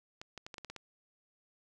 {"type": "clicks", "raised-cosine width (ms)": 0.2, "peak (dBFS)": -27, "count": 8, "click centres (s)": [0.215, 0.377, 0.465, 0.542, 0.582, 0.647, 0.7, 0.763], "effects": []}